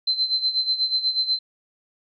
sine tone with tremolo, 4083 Hz, C8, 43 cents flat, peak -17 dBFS, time 0.07-1.39 s, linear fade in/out 5 ms, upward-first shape sine, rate 8.2 Hz, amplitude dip 75%, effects none

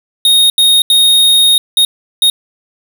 square tone bursts at uneven times, 3721 Hz, A#7, 4 cents flat, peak -6 dBFS, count 5, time 0.25-0.5 / 0.58-0.82 / 0.9-1.58 / 1.77-1.85 / 2.22-2.3 s, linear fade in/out 2 ms, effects none

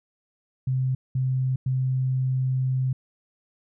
sine tone bursts at uneven times, 130 Hz, C3, 11 cents flat, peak -21 dBFS, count 3, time 0.67-0.95 / 1.15-1.56 / 1.66-2.93 s, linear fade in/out 5 ms, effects none

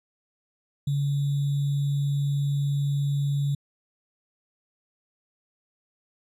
sine tone with sample-and-hold, 141.6 Hz, C#3, 37 cents sharp, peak -22 dBFS, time 0.87-3.55 s, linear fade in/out 5 ms, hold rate 3675 Hz, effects resampled to 32000 Hz

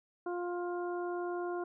harmonic tone, 352.2 Hz, F4, 15 cents sharp, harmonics 1 / 2 / 3 / 4, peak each -35 / -41 / -45 / -47 dBFS, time 0.26-1.64 s, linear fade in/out 5 ms, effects none

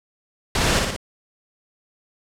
pink noise with echo, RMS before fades -20 dBFS, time 0.55-0.79 s, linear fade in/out 2 ms, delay 58 ms, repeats 3, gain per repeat -3 dB, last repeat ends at 0.964 s, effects low-pass 8000 Hz 12 dB/octave

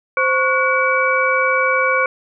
sine tone cluster, 520 / 1111 / 1458 / 2288 Hz, C5 / C#6 / F#6 / D7, -11 / +4 / -26 / -46 cents, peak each -19 dBFS, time 0.17-2.06 s, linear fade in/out 2 ms, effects none

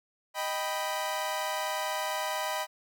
sawtooth chord, Eb augmented, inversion none, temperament equal, 622.3 / 784 / 987.8 Hz, Eb5 / G5 / B5, 0 / 0 / 0 cents, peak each -31 / -32 / -30 dBFS, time 0.34-2.67 s, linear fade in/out 50 ms, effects none

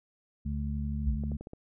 harmonic tone, 72.1 Hz, D2, 31 cents flat, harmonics 1 / 2 / 3, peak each -32 / -37 / -36 dBFS, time 0.45-1.37 s, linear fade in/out 10 ms
sine tone, 64.5 Hz, C2, 24 cents flat, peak -24 dBFS, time 1.06-1.16 s, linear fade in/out 20 ms
clicks, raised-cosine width 2 ms, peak -29 dBFS, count 5, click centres 1.237 / 1.318 / 1.41 / 1.471 / 1.534 s
effects none

